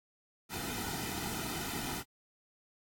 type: noise with comb filter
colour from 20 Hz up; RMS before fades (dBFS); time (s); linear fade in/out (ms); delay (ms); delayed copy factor
pink; -38; 0.49-2.04; 50; 1.8; -0.8
effects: AAC 64 kbps